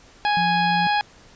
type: harmonic tone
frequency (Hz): 830.6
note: G#5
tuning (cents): 0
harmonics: 1 / 2 / 3 / 4 / 5 / 6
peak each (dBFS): -19 / -25 / -29 / -31 / -33 / -35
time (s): 0.25-1.01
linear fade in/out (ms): 0
type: tone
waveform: sine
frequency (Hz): 174.61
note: F3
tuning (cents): 0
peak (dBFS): -25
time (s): 0.37-0.87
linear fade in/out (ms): 0
effects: pink hiss -50 dBFS RMS until 1.35 s + resampled to 16000 Hz